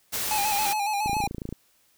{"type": "noise", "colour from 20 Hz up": "white", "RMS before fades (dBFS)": -29, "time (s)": [0.12, 0.74], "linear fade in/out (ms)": 20}
{"type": "tone with vibrato", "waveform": "square", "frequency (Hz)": 831, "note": "G#5", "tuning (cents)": 1, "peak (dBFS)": -25, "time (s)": [0.31, 1.27], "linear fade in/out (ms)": 2, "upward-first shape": "square", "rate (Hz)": 7.2, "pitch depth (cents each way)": 51}
{"type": "click train", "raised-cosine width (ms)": 3, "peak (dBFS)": -20, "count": 14, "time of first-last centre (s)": [1.06, 1.526], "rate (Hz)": 27.9}
{"effects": ["white hiss -64 dBFS RMS until 1.97 s"]}